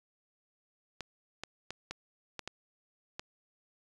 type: clicks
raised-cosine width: 0.2 ms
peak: -21 dBFS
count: 7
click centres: 1.007 / 1.436 / 1.706 / 1.91 / 2.393 / 2.476 / 3.195 s
effects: resampled to 24000 Hz